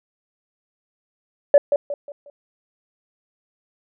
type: tone with echo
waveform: sine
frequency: 574 Hz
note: D5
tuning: 40 cents flat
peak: -5 dBFS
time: 1.54-1.58 s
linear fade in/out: 2 ms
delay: 180 ms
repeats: 4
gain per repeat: -9 dB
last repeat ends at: 2.3 s
effects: tanh soft clip ceiling -3 dBFS